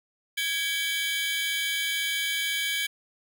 45% pulse tone cluster, 1658 / 2286 / 3140 / 3450 / 3928 Hz, G#6 / D7 / G7 / A7 / B7, -3 / -47 / +2 / -35 / -10 cents, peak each -34 / -30 / -31 / -36 / -37 dBFS, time 0.37-2.87 s, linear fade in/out 10 ms, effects none

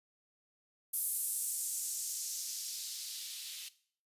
violet noise with band-pass filter sweep, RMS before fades -39 dBFS, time 0.93-3.69 s, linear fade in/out 10 ms, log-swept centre 11000 to 3100 Hz, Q 1.8, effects noise-tail reverb RT60 0.5 s tail -17 dB re dry + resampled to 32000 Hz

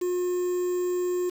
triangle tone with quantisation, 358.4 Hz, F4, 45 cents sharp, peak -22 dBFS, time 0.01-1.3 s, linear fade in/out 10 ms, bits 7, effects none

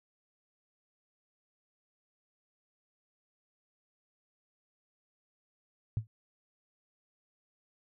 sine tone with exponential decay, 110 Hz, A2, in tune, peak -24 dBFS, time 5.97-6.07 s, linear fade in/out 0 ms, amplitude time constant 21 ms, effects none

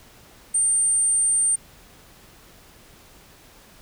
sine tone, 8830 Hz, C#9, 8 cents flat, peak -17 dBFS, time 0.54-1.56 s, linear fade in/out 10 ms, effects pink hiss -50 dBFS RMS until 3.81 s

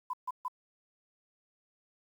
sine tone bursts, 1004 Hz, B5, 28 cents sharp, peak -32 dBFS, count 3, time 0.1-0.482 s, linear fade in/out 5 ms, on 34 ms, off 140 ms, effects 10-bit

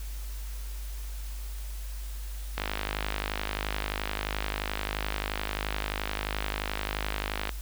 click train, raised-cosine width 0.3 ms, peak -13 dBFS, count 254, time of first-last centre 2.58-7.493 s, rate 51.5 Hz, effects added 50 Hz sine -34 dBFS peak until 7.61 s + white hiss -48 dBFS RMS until 7.61 s

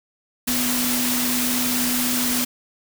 sine tone in noise, 246.9 Hz, B3, in tune, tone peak -24 dBFS, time 0.47-2.45 s, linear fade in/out 10 ms, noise white, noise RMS -23 dBFS, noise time 0.47-2.45 s, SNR -4 dB, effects none

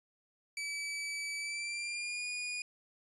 sawtooth tone with pitch glide, 2300 to 2451 Hz, D7 to D#7, -37 to -27 cents, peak -33 dBFS, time 0.57-2.62 s, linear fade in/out 2 ms, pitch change +110 cents, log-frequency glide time 1.38-2.27 s, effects resampled to 24000 Hz

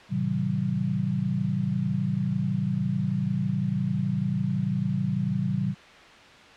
sine chord, A diminished seventh, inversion none, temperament just, 110 / 132 / 158.4 / 190.08 Hz, A2 / C3 / Eb3 / Gb3, 0 / +16 / +31 / +47 cents, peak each -33 / -29 / -30 / -27 dBFS, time 0.09-5.75 s, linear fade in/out 50 ms, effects white hiss -48 dBFS RMS until 6.56 s + low-pass 3000 Hz 12 dB/octave

